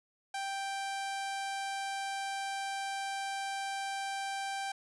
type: tone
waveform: sawtooth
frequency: 785 Hz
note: G5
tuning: 2 cents sharp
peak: -31 dBFS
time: 0.34-4.72 s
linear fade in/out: 5 ms
effects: resampled to 24000 Hz + 12-bit

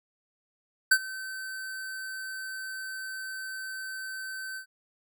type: tone with ADSR envelope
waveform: square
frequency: 1538 Hz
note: G6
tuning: 33 cents flat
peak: -16 dBFS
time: 0.91-4.66 s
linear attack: 8 ms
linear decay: 61 ms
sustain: -20 dB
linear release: 91 ms
effects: none

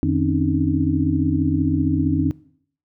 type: tone cluster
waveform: sine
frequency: 87.4 / 152.9 / 262.2 / 277.4 / 308.3 Hz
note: F2 / D#3 / C4 / C#4 / D#4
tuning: +2 / -30 / +4 / +1 / -16 cents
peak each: -23 dBFS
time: 0.03-2.31 s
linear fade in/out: 0 ms
effects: noise-tail reverb RT60 0.6 s tail -20 dB re dry

